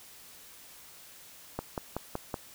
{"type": "click train", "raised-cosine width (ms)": 1, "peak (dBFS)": -18, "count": 5, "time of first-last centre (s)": [1.59, 2.342], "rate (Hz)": 5.32, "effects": ["white hiss -52 dBFS RMS until 2.54 s"]}